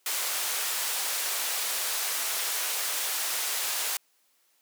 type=band-pass noise; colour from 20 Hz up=white; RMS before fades=-30 dBFS; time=0.06-3.97 s; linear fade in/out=2 ms; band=550 to 15000 Hz; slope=12 dB/octave; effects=white hiss -68 dBFS RMS until 4.61 s + high-pass 300 Hz 12 dB/octave